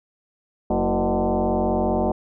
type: tone with frequency modulation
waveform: sine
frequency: 187.4 Hz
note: F#3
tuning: 22 cents sharp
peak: -18 dBFS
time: 0.7-2.12 s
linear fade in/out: 5 ms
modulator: 140 Hz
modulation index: 4.6
effects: none

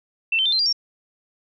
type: tone with pitch steps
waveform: sine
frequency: 2679 / 3095 / 3576 / 4132 / 4773 / 5515 Hz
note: E7 / G7 / A7 / C8 / D8 / F8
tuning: +27 / -23 / +27 / -22 / +27 / -23 cents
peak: -17 dBFS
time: 0.32-0.728 s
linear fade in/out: 5 ms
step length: 68 ms
effects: none

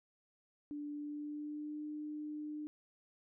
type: tone with pitch glide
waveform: sine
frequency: 293.2 to 300.9 Hz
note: D4 to D4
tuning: -3 to +42 cents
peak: -40 dBFS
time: 0.71-2.67 s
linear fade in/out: 0 ms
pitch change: +45 cents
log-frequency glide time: 0.92-1.82 s
effects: none

